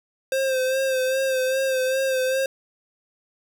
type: tone with vibrato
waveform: square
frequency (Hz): 525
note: C5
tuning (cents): +6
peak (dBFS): -21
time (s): 0.32-2.46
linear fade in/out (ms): 2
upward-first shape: sine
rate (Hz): 2.5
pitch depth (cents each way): 37
effects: none